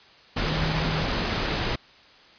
sine tone in noise, 157.3 Hz, D#3, 19 cents sharp, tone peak -27 dBFS, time 0.45-1.04 s, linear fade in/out 10 ms, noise pink, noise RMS -26 dBFS, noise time 0.36-1.76 s, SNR -4 dB, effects white hiss -52 dBFS RMS until 2.38 s + resampled to 11025 Hz

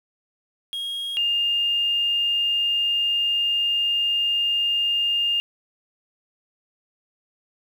triangle / sine tone pair in turn, 3270 / 2816 Hz, G#7 / F7, -28 / +14 cents, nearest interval minor third, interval 258 cents, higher first, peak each -25 / -19 dBFS, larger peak second, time 0.73-1.17 / 1.17-5.4 s, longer second, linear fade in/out 0 ms, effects 8-bit

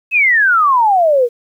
sine exponential sweep, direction down, 2637 to 460 Hz, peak -8 dBFS, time 0.11-1.29 s, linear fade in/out 50 ms, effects 8-bit

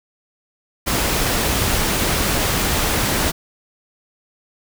pink noise, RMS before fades -19 dBFS, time 0.86-3.32 s, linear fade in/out 20 ms, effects none

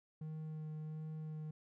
triangle tone with vibrato, 155.56 Hz, D#3, in tune, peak -40 dBFS, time 0.21-1.51 s, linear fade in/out 5 ms, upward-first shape sine, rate 1.4 Hz, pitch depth 12 cents each way, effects none

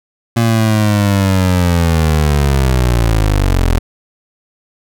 25% pulse linear sweep, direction down, 116.8 to 40.42 Hz, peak -6 dBFS, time 0.36-3.79 s, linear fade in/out 10 ms, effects none

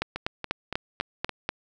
two click trains, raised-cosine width 0.3 ms, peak -15 / -10 dBFS, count 5 / 7, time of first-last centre 0.16-1.293 / 0.02-1.491 s, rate 3.53 / 4.08 Hz, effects none

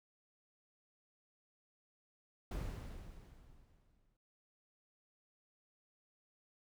brown noise with exponential decay, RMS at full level -38 dBFS, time 2.51-4.17 s, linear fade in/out 5 ms, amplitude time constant 360 ms, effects noise-tail reverb RT60 0.5 s tail -25 dB re dry

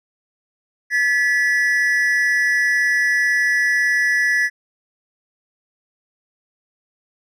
triangle tone pair together, 1717 / 1955.1 Hz, A6 / B6, -43 / -18 cents, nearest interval major second, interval 225 cents, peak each -16 dBFS, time 0.9-4.5 s, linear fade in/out 50 ms, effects none

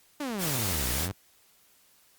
sawtooth exponential two-way sweep, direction down then up, 305.4 to 57.6 to 103.3 Hz, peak -27 dBFS, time 0.2-1.12 s, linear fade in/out 5 ms, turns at 0.89 s
white noise, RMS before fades -31 dBFS, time 0.38-1.09 s, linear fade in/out 50 ms
effects white hiss -62 dBFS RMS until 2.18 s + Opus 48 kbps

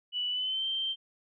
sine tone with pitch glide, 2960 to 3136 Hz, F#7 to G7, 0 to 0 cents, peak -29 dBFS, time 0.12-0.96 s, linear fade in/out 50 ms, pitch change +100 cents, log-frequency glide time 0.3-0.66 s, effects none

